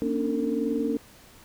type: tone cluster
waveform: sine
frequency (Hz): 233.3 / 275.4 / 296.9 / 454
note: A#3 / C#4 / D4 / A#4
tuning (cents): +2 / -11 / +19 / -46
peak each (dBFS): -29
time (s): 0.02-0.97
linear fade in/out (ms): 0
effects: tanh soft clip ceiling -13 dBFS + pink hiss -52 dBFS RMS until 1.44 s